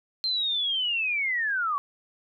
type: linear sweep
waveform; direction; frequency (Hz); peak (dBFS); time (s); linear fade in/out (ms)
sine; down; 4171 to 1100; -24; 0.24-1.78; 0
effects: none